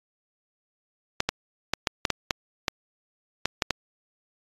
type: clicks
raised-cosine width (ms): 0.2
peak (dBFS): -5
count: 11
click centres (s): 1.204 / 1.29 / 1.736 / 1.872 / 2.052 / 2.103 / 2.308 / 2.682 / 3.456 / 3.622 / 3.707
effects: AAC 32 kbps